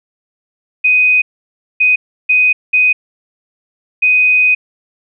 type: tone bursts at uneven times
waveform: sine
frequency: 2500 Hz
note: D#7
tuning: 8 cents sharp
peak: -7 dBFS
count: 5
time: 0.84-1.22 / 1.8-1.96 / 2.29-2.53 / 2.73-2.93 / 4.02-4.55 s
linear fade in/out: 10 ms
effects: none

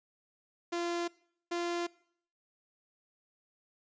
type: tone pair in turn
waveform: sawtooth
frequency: 344.3 / 345.5 Hz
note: F4 / F4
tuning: -25 / -19 cents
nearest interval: unison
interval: 6 cents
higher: second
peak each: -28 dBFS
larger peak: neither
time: 0.72-1.08 / 1.51-1.87 s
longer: neither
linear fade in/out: 10 ms
effects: noise-tail reverb RT60 0.6 s tail -22 dB re dry + resampled to 16000 Hz

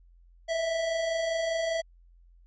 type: tone pair together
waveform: square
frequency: 634 / 659 Hz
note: D#5 / E5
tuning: +32 / -1 cents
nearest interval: minor second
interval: 67 cents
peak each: -38 / -28 dBFS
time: 0.48-1.82 s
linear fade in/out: 20 ms
effects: added 43 Hz sine -54 dBFS peak until 2.46 s + resampled to 16000 Hz

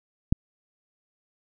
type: click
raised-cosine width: 5 ms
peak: -7 dBFS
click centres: 0.325 s
effects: none

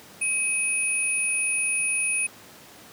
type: tone pair together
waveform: sine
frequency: 2543 / 9659 Hz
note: D#7 / D9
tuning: +37 / +48 cents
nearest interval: octave + major seventh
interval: 2311 cents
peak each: -25 dBFS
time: 0.21-2.27 s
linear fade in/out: 10 ms
effects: pink hiss -47 dBFS RMS until 2.92 s + high-pass 150 Hz 12 dB/octave

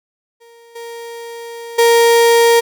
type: tone with level steps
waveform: 35% pulse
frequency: 466.2 Hz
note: A#4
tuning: in tune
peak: -40 / -26 / -6 dBFS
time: 0.4-2.61 s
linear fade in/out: 20 ms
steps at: 0.75 / 1.78 s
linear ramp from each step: 10 ms
effects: none

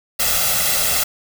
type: noise with comb filter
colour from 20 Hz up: white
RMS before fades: -18 dBFS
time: 0.19-1.04 s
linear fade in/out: 10 ms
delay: 1.5 ms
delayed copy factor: +0.8
effects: none

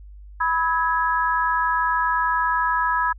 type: chord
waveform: sine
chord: E major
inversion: second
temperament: equal with one note detuned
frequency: 987.8 / 1286.2 / 1661.2 Hz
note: B5 / E6 / G#6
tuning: 0 / -43 / 0 cents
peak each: -21 / -24 / -24 dBFS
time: 0.4-3.13 s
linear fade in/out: 10 ms
effects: added 50 Hz sine -39 dBFS peak until 3.18 s

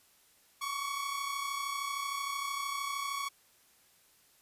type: tone pair together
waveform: sawtooth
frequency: 1108.7 / 1141.8 Hz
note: C#6 / D6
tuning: 0 / -49 cents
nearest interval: minor second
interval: 51 cents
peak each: -32 / -35 dBFS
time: 0.61-3.29 s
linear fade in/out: 10 ms
effects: white hiss -65 dBFS RMS until 4.41 s + resampled to 32000 Hz

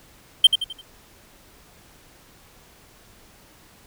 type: tone with echo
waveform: triangle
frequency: 3136 Hz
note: G7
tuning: in tune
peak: -5 dBFS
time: 0.44-0.47 s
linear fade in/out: 5 ms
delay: 86 ms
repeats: 4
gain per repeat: -8 dB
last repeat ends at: 0.814 s
effects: pink hiss -52 dBFS RMS until 3.86 s

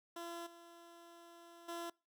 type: tone with level steps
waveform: 15% pulse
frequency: 340.2 Hz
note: F4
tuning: 45 cents flat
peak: -38 / -50 / -36 dBFS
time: 0.16-1.9 s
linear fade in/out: 5 ms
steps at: 0.46 / 1.68 s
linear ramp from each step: 10 ms
effects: noise-tail reverb RT60 0.3 s tail -25 dB re dry

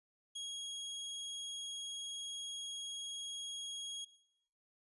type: tone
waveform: sawtooth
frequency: 3293 Hz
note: G#7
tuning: 15 cents flat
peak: -38 dBFS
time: 0.35-4.05 s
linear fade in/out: 10 ms
effects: noise-tail reverb RT60 0.8 s tail -18 dB re dry + resampled to 24000 Hz

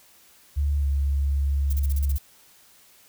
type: tone with pitch glide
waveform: sine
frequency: 71.9 to 69.97 Hz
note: D2 to C#2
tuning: -36 to +17 cents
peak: -20 dBFS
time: 0.56-2.18 s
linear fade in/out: 20 ms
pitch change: -47 cents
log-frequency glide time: 0.8-0.85 s
type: noise bursts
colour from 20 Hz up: violet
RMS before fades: -36 dBFS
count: 8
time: 1.7-2.186 s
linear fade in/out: 5 ms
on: 31 ms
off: 34 ms
effects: white hiss -55 dBFS RMS until 3.08 s

